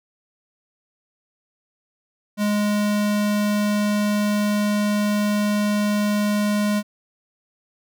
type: tone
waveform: square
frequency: 207.7 Hz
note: G#3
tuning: in tune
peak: -19 dBFS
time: 2.37-6.83 s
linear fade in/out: 50 ms
effects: none